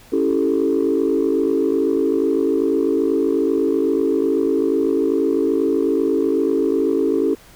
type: chord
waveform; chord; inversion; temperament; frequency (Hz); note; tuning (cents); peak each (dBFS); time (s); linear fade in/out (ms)
sine; A dominant seventh; first; equal; 277.2 / 329.6 / 392 / 440; C#4 / E4 / G4 / A4; 0 / 0 / 0 / 0; -20; 0.12-7.35; 10
effects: tanh soft clip ceiling -8 dBFS + pink hiss -47 dBFS RMS until 7.55 s